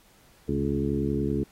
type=harmonic tone with a mistuned harmonic; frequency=70.6 Hz; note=C#2; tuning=32 cents sharp; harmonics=1 / 2 / 3 / 4 / 5 / 6; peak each=-33 / -31 / -30 / -30 / -32 / -32 dBFS; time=0.48-1.44 s; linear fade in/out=10 ms; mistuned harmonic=2; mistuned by=-61 cents; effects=pink hiss -59 dBFS RMS until 1.51 s + AAC 48 kbps